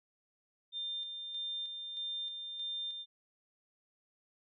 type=tone with tremolo; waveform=sine; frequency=3600 Hz; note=A7; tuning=39 cents sharp; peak=-36 dBFS; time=0.72-3.06 s; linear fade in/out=50 ms; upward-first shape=square; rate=1.6 Hz; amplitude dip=40%; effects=none